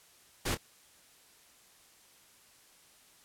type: noise with echo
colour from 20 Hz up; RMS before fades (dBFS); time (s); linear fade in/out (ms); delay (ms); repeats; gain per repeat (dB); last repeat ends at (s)
pink; -32; 0.45-0.55; 10; 26; 1; -11; 0.576
effects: white hiss -61 dBFS RMS until 3.24 s + low-pass 12000 Hz 12 dB/octave